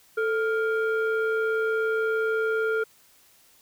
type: tone pair together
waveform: sine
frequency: 441.7 / 1402.3 Hz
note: A4 / F6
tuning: +7 / +7 cents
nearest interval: octave + minor sixth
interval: 2000 cents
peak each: -22 / -25 dBFS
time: 0.17-2.84 s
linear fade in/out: 10 ms
effects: tanh soft clip ceiling -19 dBFS + white hiss -58 dBFS RMS until 3.61 s